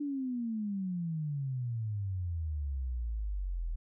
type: exponential sweep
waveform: sine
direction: down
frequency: 295.7 to 39.39 Hz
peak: -32 dBFS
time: 0-3.76 s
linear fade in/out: 10 ms
effects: none